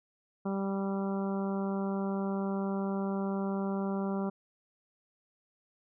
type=harmonic tone; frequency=195.7 Hz; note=G3; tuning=3 cents flat; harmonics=1 / 2 / 3 / 4 / 5 / 6 / 7; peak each=-31 / -37 / -41 / -43 / -45 / -47 / -48 dBFS; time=0.45-4.3 s; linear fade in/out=10 ms; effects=none